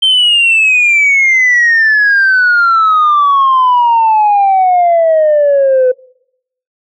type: exponential sweep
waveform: sine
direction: down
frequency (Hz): 3136 to 500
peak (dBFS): -4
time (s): 0.02-5.92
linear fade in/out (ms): 10
effects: noise-tail reverb RT60 0.8 s tail -26 dB re dry + tanh soft clip ceiling -3 dBFS